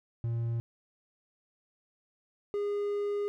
triangle tone pair in turn, 116.4 / 409.2 Hz, A#2 / G#4, -2 / -26 cents, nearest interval octave + minor seventh, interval 2176 cents, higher second, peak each -27 dBFS, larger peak neither, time 0.24-0.6 / 2.54-3.28 s, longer second, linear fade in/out 0 ms, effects none

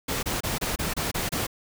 pink noise bursts, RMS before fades -28 dBFS, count 8, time 0.08-1.469 s, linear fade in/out 10 ms, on 150 ms, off 27 ms, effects none

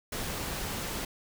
pink noise, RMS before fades -35 dBFS, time 0.12-1.05 s, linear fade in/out 5 ms, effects none

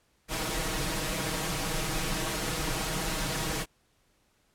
pink noise with comb filter, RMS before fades -31 dBFS, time 0.28-3.66 s, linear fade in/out 50 ms, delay 6.3 ms, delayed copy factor +0.85, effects pink hiss -69 dBFS RMS until 4.54 s + low-pass 12000 Hz 12 dB/octave

